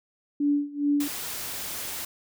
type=tone with tremolo; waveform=sine; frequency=288.9 Hz; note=D4; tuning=28 cents flat; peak=-19 dBFS; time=0.4-1.08 s; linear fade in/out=5 ms; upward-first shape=sine; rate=2.4 Hz; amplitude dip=90%
type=noise; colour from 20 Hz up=white; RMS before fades=-34 dBFS; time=1-2.05 s; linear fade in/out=5 ms
effects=none